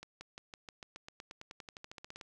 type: accelerating click train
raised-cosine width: 0.2 ms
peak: -29 dBFS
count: 22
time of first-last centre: 0.03-2.212 s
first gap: 180 ms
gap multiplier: 0.94
effects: none